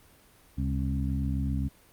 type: harmonic tone with a mistuned harmonic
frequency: 67.6 Hz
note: C#2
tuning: 43 cents flat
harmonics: 1 / 2 / 3 / 4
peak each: -29 / -32 / -34 / -35 dBFS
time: 0.57-1.69 s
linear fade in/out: 20 ms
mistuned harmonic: 1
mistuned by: +100 cents
effects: pink hiss -58 dBFS RMS until 1.92 s + Opus 32 kbps